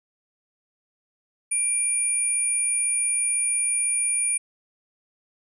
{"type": "tone pair together", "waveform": "sine", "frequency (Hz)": [2378, 9512], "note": ["D7", "D9"], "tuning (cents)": [21, 21], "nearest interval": "2 octaves", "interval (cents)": 2400, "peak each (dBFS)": [-32, -21], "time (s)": [1.51, 4.38], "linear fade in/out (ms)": 10, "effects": []}